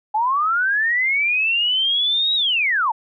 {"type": "linear two-way sweep", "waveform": "sine", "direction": "up then down", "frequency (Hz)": [830.6, 3859, 830.6], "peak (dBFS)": -16, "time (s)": [0.14, 2.92], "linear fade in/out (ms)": 10, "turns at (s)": 2.35, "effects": []}